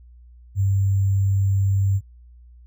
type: tone with sample-and-hold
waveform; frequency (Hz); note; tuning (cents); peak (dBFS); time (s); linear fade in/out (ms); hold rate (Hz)
sine; 97.8; G2; -4; -16; 0.55-2.01; 50; 7350
effects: added 60 Hz sine -44 dBFS peak until 2.66 s